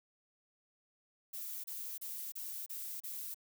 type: noise bursts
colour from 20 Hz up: violet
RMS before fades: -43 dBFS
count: 6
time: 1.33-3.345 s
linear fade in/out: 10 ms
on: 310 ms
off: 31 ms
effects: none